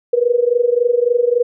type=tone with amplitude modulation; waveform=sine; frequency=482.3 Hz; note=B4; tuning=41 cents flat; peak=-8 dBFS; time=0.13-1.43 s; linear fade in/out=5 ms; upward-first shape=sine; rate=23.6 Hz; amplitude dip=85%; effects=none